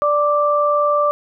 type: tone pair together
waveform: sine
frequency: 587.4 / 1174.7 Hz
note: D5 / D6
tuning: 0 / 0 cents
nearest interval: octave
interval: 1200 cents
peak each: -16 dBFS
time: 0.02-1.11 s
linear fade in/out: 0 ms
effects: none